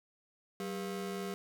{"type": "ring-modulated tone", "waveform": "35% pulse", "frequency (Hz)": 295.8, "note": "D4", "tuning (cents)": 13, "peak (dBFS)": -32, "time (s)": [0.6, 1.34], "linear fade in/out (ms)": 0, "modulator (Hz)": 106, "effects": []}